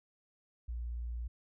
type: tone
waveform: sine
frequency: 59 Hz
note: A#1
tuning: 22 cents sharp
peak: -36 dBFS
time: 0.68-1.28 s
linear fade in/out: 10 ms
effects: none